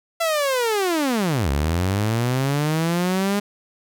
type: linear two-way sweep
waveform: sawtooth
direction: down then up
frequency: 678 to 66.8 to 205.7 Hz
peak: -15 dBFS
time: 0.2-3.4 s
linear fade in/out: 10 ms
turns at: 1.5 s
effects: none